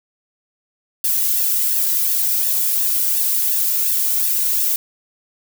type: noise with flanger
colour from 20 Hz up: violet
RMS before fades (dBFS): -18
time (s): 1.04-4.76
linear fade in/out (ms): 2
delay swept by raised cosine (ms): 1.1 to 2.09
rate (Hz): 2.8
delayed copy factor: +0.7
effects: none